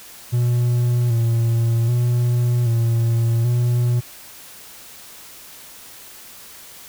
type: tone with vibrato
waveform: triangle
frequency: 118.4 Hz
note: A#2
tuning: 27 cents sharp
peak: -13 dBFS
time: 0.32-4.01 s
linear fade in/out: 20 ms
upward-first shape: square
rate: 0.64 Hz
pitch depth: 40 cents each way
effects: white hiss -41 dBFS RMS until 6.88 s